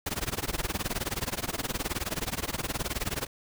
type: noise with tremolo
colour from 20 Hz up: pink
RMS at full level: -29 dBFS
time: 0.06-3.27 s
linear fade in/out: 5 ms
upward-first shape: sine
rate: 19 Hz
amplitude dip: 95%
effects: none